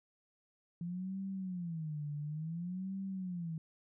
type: tone with vibrato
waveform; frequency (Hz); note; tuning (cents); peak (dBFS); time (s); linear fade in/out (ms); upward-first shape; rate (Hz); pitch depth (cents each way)
sine; 168.6; E3; +39; -37; 0.81-3.58; 2; sine; 0.57; 240
effects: none